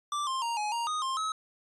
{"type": "tone with pitch steps", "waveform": "square", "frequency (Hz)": [1173, 1054, 933, 841, 936, 1241, 1058, 1283], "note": ["D6", "C6", "A#5", "G#5", "A#5", "D#6", "C6", "E6"], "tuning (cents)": [-2, 12, 1, 22, 7, -5, 19, -47], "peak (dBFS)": -30, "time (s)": [0.12, 1.32], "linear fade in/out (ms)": 2, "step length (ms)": 150, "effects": ["resampled to 22050 Hz"]}